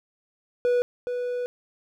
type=tone pair in turn; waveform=triangle; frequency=489.1 / 491.6 Hz; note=B4 / B4; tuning=-17 / -8 cents; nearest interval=unison; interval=9 cents; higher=second; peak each=-17 / -24 dBFS; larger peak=first; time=0.65-0.82 / 1.07-1.46 s; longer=second; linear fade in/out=0 ms; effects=none